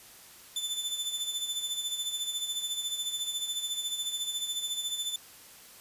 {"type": "tone with tremolo", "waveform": "sawtooth", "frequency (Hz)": 3520, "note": "A7", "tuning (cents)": 0, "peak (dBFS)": -26, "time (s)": [0.56, 5.16], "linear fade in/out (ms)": 2, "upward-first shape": "sine", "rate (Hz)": 14, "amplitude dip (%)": 60, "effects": ["white hiss -52 dBFS RMS until 5.8 s", "resampled to 32000 Hz"]}